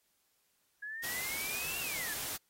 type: exponential two-way sweep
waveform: sine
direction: up then down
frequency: 1661.2 to 2794 to 1661.2 Hz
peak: -39 dBFS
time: 0.82-2.14 s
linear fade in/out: 10 ms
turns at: 1.8 s
type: noise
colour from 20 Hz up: white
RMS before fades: -39 dBFS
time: 1.03-2.37 s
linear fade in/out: 10 ms
effects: white hiss -75 dBFS RMS until 2.49 s + AAC 48 kbps